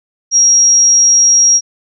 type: tone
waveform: sine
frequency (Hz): 5640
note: F8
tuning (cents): +16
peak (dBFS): -5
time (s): 0.31-1.61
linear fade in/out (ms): 50
effects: none